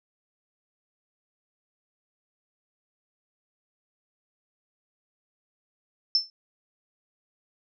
sine tone with exponential decay, 5310 Hz, E8, 12 cents sharp, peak -15 dBFS, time 6.15-6.3 s, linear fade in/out 1 ms, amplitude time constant 32 ms, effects none

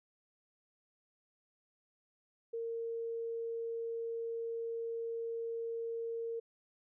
sine tone, 460 Hz, A#4, 23 cents flat, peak -36 dBFS, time 2.53-6.4 s, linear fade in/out 10 ms, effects none

